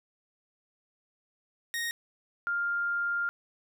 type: tone pair in turn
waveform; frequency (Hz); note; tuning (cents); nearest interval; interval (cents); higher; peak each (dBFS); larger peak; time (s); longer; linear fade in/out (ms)
sawtooth / sine; 1864.7 / 1400.5; A#6 / F6; 0 / +4; perfect fourth; 496; first; -27; neither; 1.74-1.91 / 2.47-3.29; second; 0
effects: none